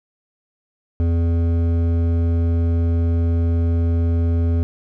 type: tone with hard clipping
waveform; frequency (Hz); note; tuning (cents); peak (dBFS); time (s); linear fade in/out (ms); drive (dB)
sine; 84.2; E2; +37; -17; 1-4.63; 0; 11
effects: none